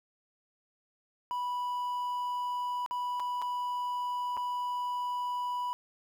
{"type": "tone with dropouts", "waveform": "triangle", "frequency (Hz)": 984, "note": "B5", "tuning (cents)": -7, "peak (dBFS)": -29, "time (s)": [1.31, 5.73], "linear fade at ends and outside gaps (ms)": 0, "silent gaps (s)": [[2.862, 2.91], [3.197, 3.201], [3.417, 3.422], [4.368, 4.374]], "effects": ["10-bit"]}